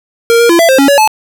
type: tone with pitch steps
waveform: square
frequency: 464.9 / 470.3 / 339.8 / 669 / 528 / 277.2 / 565 / 865 Hz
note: A#4 / A#4 / F4 / E5 / C5 / C#4 / C#5 / A5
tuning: -5 / +15 / -47 / +25 / +16 / 0 / +33 / -30 cents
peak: -5 dBFS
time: 0.3-1.076 s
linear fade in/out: 0 ms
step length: 97 ms
effects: none